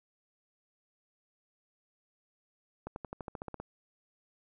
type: accelerating click train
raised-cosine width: 1 ms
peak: -25 dBFS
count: 11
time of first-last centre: 2.87-3.6 s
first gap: 91 ms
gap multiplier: 0.95
effects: none